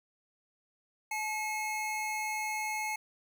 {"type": "tone pair together", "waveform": "square", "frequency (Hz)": [860, 2169], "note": ["A5", "C#7"], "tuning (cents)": [-40, -38], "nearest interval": "octave + major third", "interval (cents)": 1602, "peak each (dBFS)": [-36, -36], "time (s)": [1.11, 2.96], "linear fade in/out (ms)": 5, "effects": []}